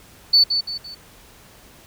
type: tone with echo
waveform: sine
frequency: 4486 Hz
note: C#8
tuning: 20 cents sharp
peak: -9 dBFS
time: 0.33-0.44 s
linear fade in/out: 10 ms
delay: 170 ms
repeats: 3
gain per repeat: -8 dB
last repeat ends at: 0.95 s
effects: tanh soft clip ceiling -5 dBFS + pink hiss -48 dBFS RMS until 1.86 s